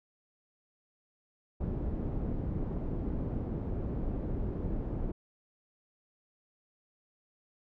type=low-pass noise; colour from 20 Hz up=pink; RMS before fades=-34 dBFS; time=1.6-5.12 s; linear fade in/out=10 ms; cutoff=370 Hz; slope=12 dB/octave; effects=none